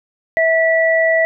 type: tone pair together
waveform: sine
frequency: 652.4 / 1955 Hz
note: E5 / B6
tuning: -18 / -18 cents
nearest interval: octave + perfect fifth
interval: 1900 cents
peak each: -13 / -15 dBFS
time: 0.37-1.25 s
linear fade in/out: 0 ms
effects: none